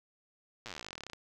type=slowing click train; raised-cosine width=0.2 ms; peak=-25 dBFS; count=27; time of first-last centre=0.66-1.133 s; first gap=8 ms; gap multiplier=1.06; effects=none